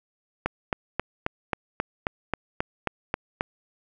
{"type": "click train", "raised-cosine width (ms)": 0.5, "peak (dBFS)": -9, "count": 12, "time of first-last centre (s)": [0.46, 3.409], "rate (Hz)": 3.73, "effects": []}